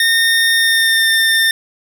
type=tone with pitch glide; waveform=25% pulse; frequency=1831 to 1804.7 Hz; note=A#6 to A6; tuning=-32 to +43 cents; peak=-7 dBFS; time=0-1.51 s; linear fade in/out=2 ms; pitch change=-25 cents; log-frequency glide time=0.55-1.08 s; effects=none